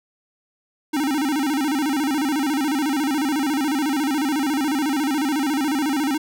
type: tone with vibrato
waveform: square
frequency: 286.6 Hz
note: D4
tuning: 42 cents flat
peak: -20 dBFS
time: 0.93-6.18 s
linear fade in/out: 10 ms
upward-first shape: square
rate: 14 Hz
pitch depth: 130 cents each way
effects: none